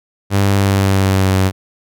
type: tone with pitch glide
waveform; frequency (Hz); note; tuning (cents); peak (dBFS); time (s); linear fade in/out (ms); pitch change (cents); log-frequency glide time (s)
sawtooth; 99.4 to 94.86; G2 to F#2; +25 to +44; -7; 0.3-1.52; 50; -81; 0.49-1.34
effects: none